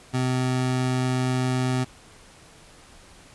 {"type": "tone", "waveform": "25% pulse", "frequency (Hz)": 127.9, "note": "C3", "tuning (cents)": -39, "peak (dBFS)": -18, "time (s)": [0.13, 1.85], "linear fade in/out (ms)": 20, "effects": ["pink hiss -50 dBFS RMS until 3.34 s", "resampled to 24000 Hz"]}